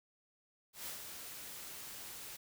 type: noise with ADSR envelope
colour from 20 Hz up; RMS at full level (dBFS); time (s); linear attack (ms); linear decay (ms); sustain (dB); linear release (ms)
white; -43; 0.73-2.37; 130; 130; -5; 13
effects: none